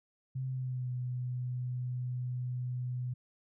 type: tone with pitch glide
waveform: sine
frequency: 130.81 to 124.9 Hz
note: C3 to B2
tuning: 0 to +20 cents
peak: -33 dBFS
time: 0.35-3.14 s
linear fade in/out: 10 ms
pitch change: -80 cents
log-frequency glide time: 0.46-0.91 s
effects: none